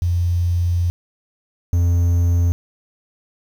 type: tone pair in turn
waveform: sine / triangle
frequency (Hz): 87.31 / 86.56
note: F2 / F2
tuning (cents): 0 / -15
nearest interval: unison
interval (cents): 15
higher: first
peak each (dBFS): -15 / -11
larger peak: second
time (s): 0.02-0.9 / 1.73-2.52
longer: first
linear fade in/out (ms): 0
effects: 7-bit